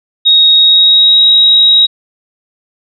sine tone with pitch glide, 3762 to 3812 Hz, A#7 to A#7, +15 to +38 cents, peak -3 dBFS, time 0.25-1.87 s, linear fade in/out 20 ms, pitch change +23 cents, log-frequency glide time 0.55-1.23 s, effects none

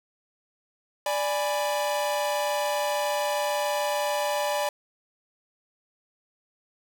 45% pulse chord, G# diminished, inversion second, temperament equal, 587.3 / 830.6 / 987.8 Hz, D5 / G#5 / B5, 0 / 0 / 0 cents, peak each -27 / -30 / -32 dBFS, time 1.06-4.69 s, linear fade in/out 2 ms, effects none

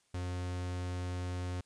45% pulse tone, 90 Hz, F#2, 47 cents flat, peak -35 dBFS, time 0.14-1.61 s, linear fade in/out 5 ms, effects white hiss -72 dBFS RMS until 1.65 s + resampled to 22050 Hz

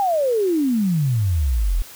sine exponential sweep, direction down, 824 to 38 Hz, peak -16 dBFS, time 0-1.82 s, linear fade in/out 0 ms, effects white hiss -41 dBFS RMS until 1.95 s

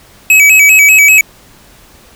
square tone with vibrato, 2419 Hz, D#7, 49 cents flat, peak -3 dBFS, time 0.3-1.21 s, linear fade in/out 2 ms, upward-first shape square, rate 5.1 Hz, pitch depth 100 cents each way, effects pink hiss -41 dBFS RMS until 2.15 s

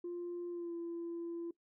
sine tone with pitch glide, 349.2 to 339.1 Hz, F4 to E4, 0 to +49 cents, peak -37 dBFS, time 0.04-1.51 s, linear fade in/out 5 ms, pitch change -51 cents, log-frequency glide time 0.5-0.74 s, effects noise-tail reverb RT60 0.1 s tail -20 dB re dry + tanh soft clip ceiling -36 dBFS

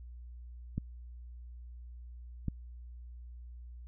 clicks, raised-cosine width 5 ms, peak -20 dBFS, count 2, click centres 0.78 / 2.483 s, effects added 60 Hz sine -45 dBFS peak until 3.87 s

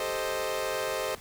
sawtooth chord, A half-diminished seventh, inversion third, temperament equal, 392 / 440 / 523.3 / 622.3 Hz, G4 / A4 / C5 / Eb5, 0 / 0 / 0 / 0 cents, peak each -34 / -32 / -29 / -30 dBFS, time 0-1.15 s, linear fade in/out 2 ms, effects pink hiss -49 dBFS RMS until 1.2 s

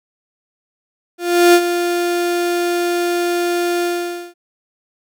35% pulse tone with ADSR envelope, 349.2 Hz, F4, in tune, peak -4 dBFS, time 1.18-4.34 s, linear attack 360 ms, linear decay 62 ms, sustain -10 dB, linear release 510 ms, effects none

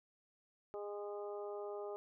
harmonic tone with a mistuned harmonic, 205 Hz, G#3, 22 cents flat, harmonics 2 / 3 / 4 / 5 / 6, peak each -43 / -48 / -51 / -59 / -55 dBFS, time 0.74-1.96 s, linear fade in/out 0 ms, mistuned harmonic 5, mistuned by +21 cents, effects none

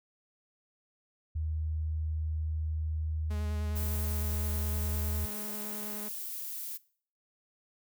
sine tone, 78.3 Hz, D#2, 11 cents sharp, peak -30 dBFS, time 1.35-5.26 s, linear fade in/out 10 ms
sawtooth tone with vibrato, 209.7 Hz, G#3, 17 cents sharp, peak -37 dBFS, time 3.3-6.09 s, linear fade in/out 10 ms, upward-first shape square, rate 9.8 Hz, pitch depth 12 cents each way
violet noise, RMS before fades -39 dBFS, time 3.75-6.78 s, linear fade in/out 20 ms
effects noise-tail reverb RT60 0.5 s tail -21 dB re dry

